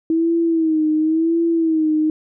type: tone with vibrato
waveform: sine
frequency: 321.7 Hz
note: E4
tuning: 42 cents flat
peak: -14 dBFS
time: 0.1-2.1 s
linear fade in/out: 2 ms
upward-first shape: sine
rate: 0.94 Hz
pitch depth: 72 cents each way
effects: none